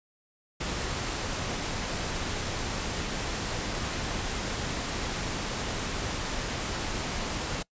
pink noise, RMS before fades -32 dBFS, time 0.6-7.63 s, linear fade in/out 10 ms, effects noise-tail reverb RT60 0.1 s tail -23 dB re dry + resampled to 16000 Hz

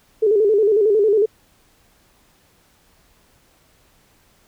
sine tone with vibrato, 419.8 Hz, G#4, 19 cents sharp, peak -12 dBFS, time 0.22-1.26 s, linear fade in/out 10 ms, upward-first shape square, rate 11 Hz, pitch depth 80 cents each way, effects pink hiss -57 dBFS RMS until 4.47 s

